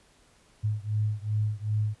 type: beating tone pair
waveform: sine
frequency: 105.3 / 107.9 Hz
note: G#2 / A2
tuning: +24 / -33 cents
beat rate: 2.6 Hz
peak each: -28 / -29 dBFS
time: 0.63-1.95 s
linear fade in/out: 20 ms
effects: pink hiss -61 dBFS RMS until 2 s + resampled to 24000 Hz